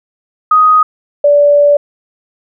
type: tone pair in turn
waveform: sine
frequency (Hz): 1250 / 579.8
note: D#6 / D5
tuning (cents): +8 / -22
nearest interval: octave + minor second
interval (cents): 1330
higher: first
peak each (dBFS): -4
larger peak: neither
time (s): 0.51-0.83 / 1.24-1.77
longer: second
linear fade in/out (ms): 5
effects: none